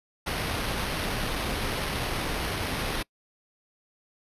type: noise with sample-and-hold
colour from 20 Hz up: pink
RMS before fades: -30 dBFS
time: 0.26-3.03 s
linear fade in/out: 10 ms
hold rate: 7350 Hz
effects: noise-tail reverb RT60 0.1 s tail -26 dB re dry + resampled to 32000 Hz